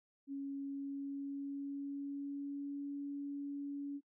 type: tone with pitch glide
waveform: sine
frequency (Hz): 277.2 to 283.2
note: C#4 to C#4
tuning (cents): 0 to +37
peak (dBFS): -39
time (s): 0.27-4.01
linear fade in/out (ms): 50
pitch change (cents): +37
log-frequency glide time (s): 0.56-2.86
effects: noise-tail reverb RT60 0.1 s tail -25 dB re dry